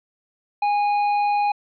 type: tone with tanh clipping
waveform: sine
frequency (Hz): 823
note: G#5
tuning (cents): -16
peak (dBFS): -19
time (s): 0.62-1.52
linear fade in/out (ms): 5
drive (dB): 8
effects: resampled to 11025 Hz